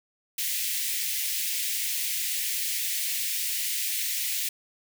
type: high-pass noise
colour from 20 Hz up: white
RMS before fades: -29 dBFS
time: 0.38-4.49 s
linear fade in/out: 5 ms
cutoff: 1900 Hz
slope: 48 dB/octave
effects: none